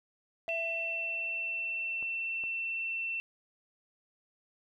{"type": "tone with exponential decay", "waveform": "triangle", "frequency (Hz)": 664, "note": "E5", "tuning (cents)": 12, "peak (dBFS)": -32, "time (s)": [0.48, 2.6], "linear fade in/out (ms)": 0, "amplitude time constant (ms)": 460}
{"type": "tone", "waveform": "sine", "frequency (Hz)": 2691, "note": "E7", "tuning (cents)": 35, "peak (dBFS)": -32, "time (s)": [0.49, 3.2], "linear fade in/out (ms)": 0}
{"type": "clicks", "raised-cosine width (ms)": 1, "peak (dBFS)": -36, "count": 2, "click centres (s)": [2.026, 2.438]}
{"effects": []}